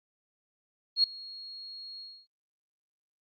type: tone with ADSR envelope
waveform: sine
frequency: 4297 Hz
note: C8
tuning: 45 cents sharp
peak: -18 dBFS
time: 0.96-2.27 s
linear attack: 77 ms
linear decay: 5 ms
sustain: -23 dB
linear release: 270 ms
effects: Opus 32 kbps